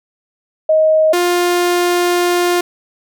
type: tone pair in turn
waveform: sine / sawtooth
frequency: 628 / 352.5 Hz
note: D#5 / F4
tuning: +16 / +16 cents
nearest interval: minor seventh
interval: 1000 cents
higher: first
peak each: -8 / -8 dBFS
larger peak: neither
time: 0.69-1.13 / 1.13-2.61 s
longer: second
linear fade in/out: 5 ms
effects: none